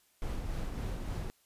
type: noise with tremolo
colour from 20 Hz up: brown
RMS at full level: -35 dBFS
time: 0.22-1.3 s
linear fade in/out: 0 ms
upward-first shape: sine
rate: 3.5 Hz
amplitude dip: 30%
effects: white hiss -69 dBFS RMS until 1.45 s + resampled to 32000 Hz